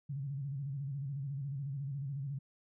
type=tone with vibrato; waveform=sine; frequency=138.59 Hz; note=C#3; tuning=in tune; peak=-36 dBFS; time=0.09-2.39 s; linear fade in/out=10 ms; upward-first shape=square; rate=14 Hz; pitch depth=77 cents each way; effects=none